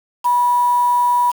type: tone with quantisation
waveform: sine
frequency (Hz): 975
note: B5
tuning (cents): -23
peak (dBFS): -12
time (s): 0.24-1.32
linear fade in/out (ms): 20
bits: 5
effects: none